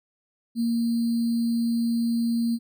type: tone with sample-and-hold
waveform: sine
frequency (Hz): 232.8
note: A#3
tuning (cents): -2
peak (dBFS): -21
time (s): 0.55-2.59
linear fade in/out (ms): 50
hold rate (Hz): 4410
effects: none